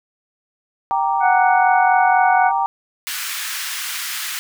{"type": "chord", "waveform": "sine", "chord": "G minor", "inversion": "none", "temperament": "equal", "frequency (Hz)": [784, 932.3, 1174.7], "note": ["G5", "Bb5", "D6"], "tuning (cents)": [0, 0, 0], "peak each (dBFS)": [-19, -19, -25], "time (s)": [0.91, 2.66], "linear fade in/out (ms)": 0}
{"type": "harmonic tone", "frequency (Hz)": 740, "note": "F#5", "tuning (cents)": 0, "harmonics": [1, 2, 3], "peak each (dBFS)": [-14, -20, -28], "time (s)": [1.2, 2.52], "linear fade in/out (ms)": 50}
{"type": "high-pass noise", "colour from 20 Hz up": "pink", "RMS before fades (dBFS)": -26, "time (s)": [3.07, 4.39], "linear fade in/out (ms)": 0, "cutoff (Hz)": 1400, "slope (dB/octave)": 24}
{"effects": []}